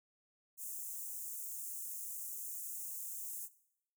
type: high-pass noise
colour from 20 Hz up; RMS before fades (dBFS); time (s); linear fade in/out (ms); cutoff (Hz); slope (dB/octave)
white; -44; 0.57-3.49; 50; 6600; 48
effects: noise-tail reverb RT60 0.7 s tail -17 dB re dry